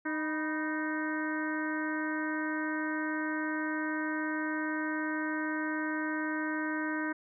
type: harmonic tone with a mistuned harmonic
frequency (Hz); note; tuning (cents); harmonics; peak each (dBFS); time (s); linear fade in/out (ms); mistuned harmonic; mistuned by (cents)
308.8; D#4; -13; 1 / 2 / 3 / 4 / 5 / 6 / 7; -33 / -43 / -41 / -44 / -37 / -40 / -49; 0.05-7.13; 10; 3; +80
effects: none